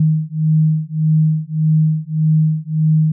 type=beating tone pair; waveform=sine; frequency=155.56 / 157.26 Hz; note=D#3 / D#3; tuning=0 / +19 cents; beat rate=1.7 Hz; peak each=-15 dBFS; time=0-3.12 s; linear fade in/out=5 ms; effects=none